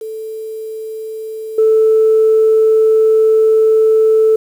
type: tone with level steps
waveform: sine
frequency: 439.5 Hz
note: A4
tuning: 2 cents flat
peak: -22 / -6 dBFS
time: 0.01-4.36 s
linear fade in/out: 5 ms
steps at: 1.58 s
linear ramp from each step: 5 ms
effects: tanh soft clip ceiling -3 dBFS + 7-bit